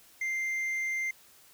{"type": "tone with tanh clipping", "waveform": "sine", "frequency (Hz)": 2093, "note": "C7", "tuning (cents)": 0, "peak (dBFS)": -30, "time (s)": [0.21, 1.11], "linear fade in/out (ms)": 5, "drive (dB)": 4, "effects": ["white hiss -58 dBFS RMS until 1.53 s"]}